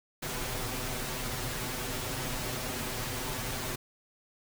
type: noise with comb filter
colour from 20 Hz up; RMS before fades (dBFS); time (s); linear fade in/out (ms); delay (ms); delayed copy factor
pink; -35; 0.22-3.76; 10; 7.9; +0.8
effects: none